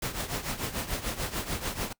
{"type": "noise with tremolo", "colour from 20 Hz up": "pink", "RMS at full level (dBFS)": -30, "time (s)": [0.02, 1.93], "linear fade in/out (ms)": 5, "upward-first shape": "triangle", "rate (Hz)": 6.8, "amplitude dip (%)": 80, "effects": ["noise-tail reverb RT60 0.1 s tail -24 dB re dry"]}